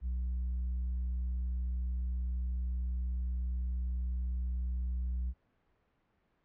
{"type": "tone with tanh clipping", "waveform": "triangle", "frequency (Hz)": 61.74, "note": "B1", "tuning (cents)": 0, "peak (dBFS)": -32, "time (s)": [0.01, 5.34], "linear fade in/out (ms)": 50, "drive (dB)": 7, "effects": ["pink hiss -74 dBFS RMS until 6.44 s", "low-pass 2000 Hz 12 dB/octave"]}